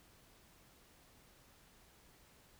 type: silence
effects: pink hiss -65 dBFS RMS until 2.59 s